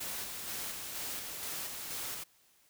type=noise with tremolo; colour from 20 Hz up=white; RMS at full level=-39 dBFS; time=0-2.24 s; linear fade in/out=10 ms; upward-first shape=square; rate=2.1 Hz; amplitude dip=30%; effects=white hiss -67 dBFS RMS until 2.69 s